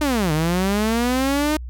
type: linear two-way sweep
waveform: sawtooth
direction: down then up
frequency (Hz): 310 to 149.4 to 310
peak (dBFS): -14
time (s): 0.01-1.57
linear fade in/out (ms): 5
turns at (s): 0.32
effects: added 61 Hz sine -29 dBFS peak until 1.69 s